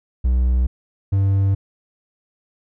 triangle tone pair in turn, 62.3 / 97.86 Hz, B1 / G2, +16 / -2 cents, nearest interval minor sixth, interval 782 cents, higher second, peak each -12 dBFS, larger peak neither, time 0.24-0.67 / 1.12-1.55 s, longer neither, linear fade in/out 10 ms, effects none

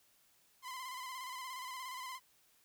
sawtooth tone with vibrato, 1026 Hz, C6, 34 cents flat, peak -39 dBFS, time 0.62-2.2 s, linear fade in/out 50 ms, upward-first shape square, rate 17 Hz, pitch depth 43 cents each way, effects white hiss -70 dBFS RMS until 2.64 s

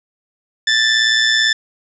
20% pulse tone with amplitude modulation, 1760 Hz, A6, in tune, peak -5 dBFS, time 0.67-1.53 s, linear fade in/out 5 ms, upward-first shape sine, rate 118 Hz, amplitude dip 45%, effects resampled to 16000 Hz + 7-bit

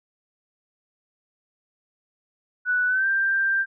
sine tone with pitch glide, 1482 to 1579.2 Hz, F#6 to G6, +2 to +12 cents, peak -19 dBFS, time 2.65-3.66 s, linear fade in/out 50 ms, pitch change +110 cents, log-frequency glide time 2.87-3.07 s, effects none

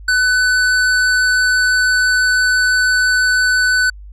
square tone, 1501 Hz, F#6, 24 cents sharp, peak -12 dBFS, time 0.08-3.9 s, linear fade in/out 5 ms, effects added 50 Hz sine -32 dBFS peak until 4.12 s + resampled to 22050 Hz

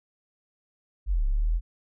sine linear two-way sweep, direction down then up, 51.91 to 33.04 to 43.69 Hz, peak -21 dBFS, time 1.06-1.61 s, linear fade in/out 50 ms, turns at 1.25 s, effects none

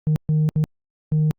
sine tone bursts at uneven times, 154.1 Hz, D#3, 16 cents flat, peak -13 dBFS, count 4, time 0.07-0.16 / 0.29-0.49 / 0.56-0.64 / 1.12-1.31 s, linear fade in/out 0 ms, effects tanh soft clip ceiling -14 dBFS + Opus 48 kbps

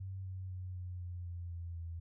sine tone with pitch steps, 95.3 / 93.55 / 91.84 / 90.16 / 88.51 / 86.89 / 85.3 / 83.73 Hz, G2 / F#2 / F#2 / F#2 / F2 / F2 / F2 / E2, -48 / +20 / -12 / -44 / +24 / -8 / -40 / +28 cents, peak -40 dBFS, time 0-2 s, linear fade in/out 10 ms, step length 250 ms, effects none

